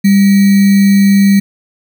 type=tone with sample-and-hold; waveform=sine; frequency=198 Hz; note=G3; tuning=18 cents sharp; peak=-4 dBFS; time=0.04-1.4 s; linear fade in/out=10 ms; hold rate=2100 Hz; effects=none